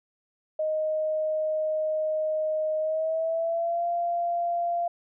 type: tone with pitch glide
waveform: sine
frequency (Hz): 622.3 to 690.5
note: D#5 to F5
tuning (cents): 0 to -20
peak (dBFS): -24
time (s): 0.59-4.88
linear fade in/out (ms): 5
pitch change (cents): +180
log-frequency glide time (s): 2.79-3.86
effects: none